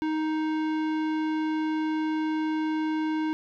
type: tone with tanh clipping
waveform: sine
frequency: 312.4 Hz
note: D#4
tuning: 7 cents sharp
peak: -27 dBFS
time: 0.02-3.33 s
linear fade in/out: 0 ms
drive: 17 dB
effects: none